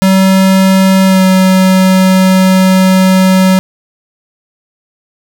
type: tone with pitch glide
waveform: square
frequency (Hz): 190.5 to 187.77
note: G3 to F#3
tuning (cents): -49 to +26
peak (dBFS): -5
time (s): 0.02-3.59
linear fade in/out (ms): 0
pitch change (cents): -25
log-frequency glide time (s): 1.06-1.24
effects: none